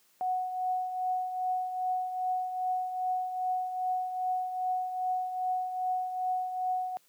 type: tone with tremolo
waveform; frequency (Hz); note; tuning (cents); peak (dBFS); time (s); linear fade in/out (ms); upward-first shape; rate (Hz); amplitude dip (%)
sine; 738; F#5; -5; -26; 0.21-6.97; 0; triangle; 2.5; 60
effects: white hiss -66 dBFS RMS until 7.08 s + high-pass 150 Hz 12 dB/octave